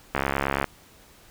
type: click train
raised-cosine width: 0.5 ms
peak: -8 dBFS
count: 35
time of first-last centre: 0.15-0.643 s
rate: 69 Hz
effects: pink hiss -53 dBFS RMS until 1.3 s